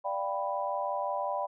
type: chord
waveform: sine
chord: G dominant seventh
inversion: second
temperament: equal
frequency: 587.3 / 698.5 / 784 / 987.8 Hz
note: D5 / F5 / G5 / B5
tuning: 0 / 0 / 0 / 0 cents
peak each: -34 / -38 / -35 / -34 dBFS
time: 0.04-1.47 s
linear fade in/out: 20 ms
effects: none